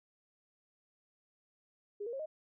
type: tone with pitch steps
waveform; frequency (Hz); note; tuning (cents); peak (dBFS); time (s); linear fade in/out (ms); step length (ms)
sine; 410 / 471 / 541 / 621.4; G#4 / A#4 / C#5 / D#5; -22 / +18 / -42 / -2; -37; 2-2.26; 10; 65
effects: none